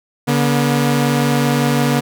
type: tone pair together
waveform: sawtooth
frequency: 143.3 / 241 Hz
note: D3 / B3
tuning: -42 / -42 cents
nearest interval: major sixth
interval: 900 cents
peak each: -12 dBFS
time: 0.27-2.01 s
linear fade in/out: 20 ms
effects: none